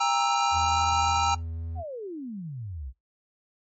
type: chord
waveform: square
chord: E diminished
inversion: first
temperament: equal with one note detuned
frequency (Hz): 802.8 / 932.3 / 1318.5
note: G5 / Bb5 / E6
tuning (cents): +41 / 0 / 0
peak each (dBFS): -27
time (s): 0-1.35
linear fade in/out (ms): 10
type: tone with vibrato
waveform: triangle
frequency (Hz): 82.41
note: E2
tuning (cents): 0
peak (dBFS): -29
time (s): 0.51-1.84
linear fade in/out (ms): 50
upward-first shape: triangle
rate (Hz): 3.7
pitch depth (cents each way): 13
type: exponential sweep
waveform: sine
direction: down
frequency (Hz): 776 to 57.7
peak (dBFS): -33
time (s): 1.75-2.93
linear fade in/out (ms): 50
effects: noise-tail reverb RT60 0.2 s tail -22 dB re dry + MP3 32 kbps